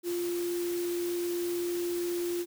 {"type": "tone in noise", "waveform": "sine", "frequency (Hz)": 348.8, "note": "F4", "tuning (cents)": -2, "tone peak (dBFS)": -29, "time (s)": [0.03, 2.46], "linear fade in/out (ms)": 50, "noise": "white", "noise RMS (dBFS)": -42, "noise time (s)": [0.03, 2.46], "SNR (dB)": 10, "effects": []}